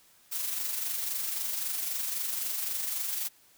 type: noise with amplitude modulation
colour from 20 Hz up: blue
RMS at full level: -31 dBFS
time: 0.31-3.29 s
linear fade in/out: 20 ms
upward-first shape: sine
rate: 23.8 Hz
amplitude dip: 40%
effects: white hiss -61 dBFS RMS until 3.57 s